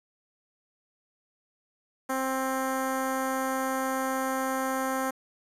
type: tone with notch filter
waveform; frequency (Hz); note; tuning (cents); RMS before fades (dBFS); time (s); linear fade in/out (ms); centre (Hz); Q
10% pulse; 263.6; C4; +13; -29; 2.09-5.11; 10; 3900; 0.97
effects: resampled to 32000 Hz + 9-bit